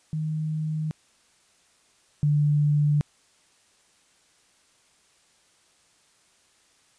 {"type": "tone pair in turn", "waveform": "sine", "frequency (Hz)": [155.56, 147.59], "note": ["D#3", "D3"], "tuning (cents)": [0, 9], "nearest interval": "minor second", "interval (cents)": 91, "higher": "first", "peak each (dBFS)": [-25, -18], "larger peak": "second", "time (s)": [[0.13, 0.91], [2.23, 3.01]], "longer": "neither", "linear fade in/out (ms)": 0, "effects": ["white hiss -62 dBFS RMS until 6.98 s", "resampled to 22050 Hz"]}